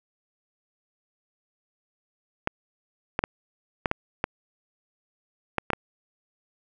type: clicks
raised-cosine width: 0.5 ms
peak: -8 dBFS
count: 9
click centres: 2.474 / 3.191 / 3.239 / 3.858 / 3.914 / 4.241 / 5.583 / 5.703 / 5.733 s
effects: none